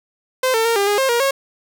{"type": "tone with pitch steps", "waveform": "sawtooth", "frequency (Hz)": [516, 450.2, 461.7, 400.8, 411.2, 533, 473.4, 546], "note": ["C5", "A4", "A#4", "G4", "G#4", "C5", "A#4", "C#5"], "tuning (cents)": [-24, 40, -17, 38, -17, 32, 27, -26], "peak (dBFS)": -11, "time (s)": [0.43, 1.31], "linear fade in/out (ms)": 5, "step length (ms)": 110, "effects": []}